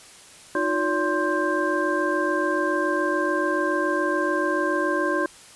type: tone cluster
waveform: sine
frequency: 312 / 359 / 572 / 1050 / 1581 Hz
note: D#4 / F4 / D5 / C6 / G6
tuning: +5 / +48 / -46 / +6 / +14 cents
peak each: -27 dBFS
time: 0.55-5.26 s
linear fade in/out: 2 ms
effects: white hiss -47 dBFS RMS until 5.55 s + resampled to 24000 Hz